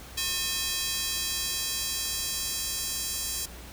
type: tone with high-pass filter sweep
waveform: square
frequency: 360.9 Hz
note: F#4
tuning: 43 cents flat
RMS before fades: -31 dBFS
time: 0.17-3.46 s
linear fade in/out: 10 ms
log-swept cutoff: 3500 to 6000 Hz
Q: 1
effects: added 60 Hz sine -46 dBFS peak until 3.72 s + pink hiss -46 dBFS RMS until 3.72 s